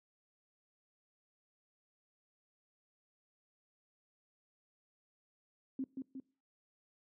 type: tone with echo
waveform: sine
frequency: 264.9 Hz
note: C4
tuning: 22 cents sharp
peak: -34 dBFS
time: 5.79-5.84 s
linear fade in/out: 2 ms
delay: 180 ms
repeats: 2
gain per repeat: -4 dB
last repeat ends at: 6.2 s
effects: noise-tail reverb RT60 0.4 s tail -22 dB re dry + high-pass 150 Hz 12 dB/octave